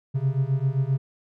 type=beating tone pair; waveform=triangle; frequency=130.81 / 138.41 Hz; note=C3 / C#3; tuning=0 / -2 cents; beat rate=7.6 Hz; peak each=-22 / -22 dBFS; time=0.14-0.98 s; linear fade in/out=20 ms; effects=none